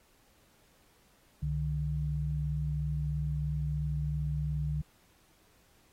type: tone pair together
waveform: sine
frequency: 66.5 / 149.47 Hz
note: C2 / D3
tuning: +29 / +31 cents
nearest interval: octave + major second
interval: 1402 cents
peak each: -34 / -31 dBFS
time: 1.42-4.82 s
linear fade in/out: 10 ms
effects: pink hiss -66 dBFS RMS until 5.92 s + AAC 48 kbps